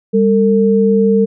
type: tone pair together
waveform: sine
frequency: 199.7 / 451.2 Hz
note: G3 / A4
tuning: +32 / +44 cents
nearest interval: octave + major second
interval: 1412 cents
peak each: -11 dBFS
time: 0.13-1.26 s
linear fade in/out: 20 ms
effects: none